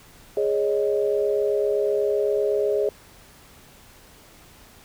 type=chord; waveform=sine; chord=Ab suspended fourth; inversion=none; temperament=equal; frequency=415.3 / 554.4 / 622.3 Hz; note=Ab4 / Db5 / Eb5; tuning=0 / 0 / 0 cents; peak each=-21 / -26 / -27 dBFS; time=0.37-2.89 s; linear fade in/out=2 ms; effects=pink hiss -50 dBFS RMS until 4.84 s